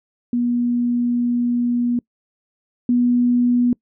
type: tone pair in turn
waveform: sine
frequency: 241.3 / 243.8 Hz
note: B3 / B3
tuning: -40 / -22 cents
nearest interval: unison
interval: 18 cents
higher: second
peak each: -16 / -13 dBFS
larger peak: second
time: 0.33-1.99 / 2.89-3.73 s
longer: first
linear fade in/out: 2 ms
effects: noise-tail reverb RT60 0.1 s tail -25 dB re dry